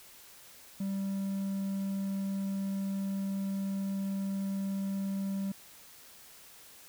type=tone; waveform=triangle; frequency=195.3 Hz; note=G3; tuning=6 cents flat; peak=-29 dBFS; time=0.8-5.52 s; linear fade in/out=5 ms; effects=white hiss -54 dBFS RMS until 6.88 s